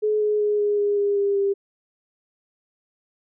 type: tone with pitch steps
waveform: sine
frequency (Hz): 425.7 / 421.5 / 417.4 / 413.3 / 409.3 / 405.3 / 401.3 / 397.4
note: G#4 / G#4 / G#4 / G#4 / G#4 / G#4 / G4 / G4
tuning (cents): +43 / +26 / +9 / -8 / -25 / -42 / +41 / +24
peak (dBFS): -18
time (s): 0.02-1.54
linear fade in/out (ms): 20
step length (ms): 190
effects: none